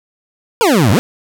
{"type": "exponential two-way sweep", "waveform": "25% pulse", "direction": "down then up", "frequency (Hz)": [500, 89.6, 281.6], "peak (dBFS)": -5, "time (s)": [0.61, 0.99], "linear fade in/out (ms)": 0, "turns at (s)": 0.91, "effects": []}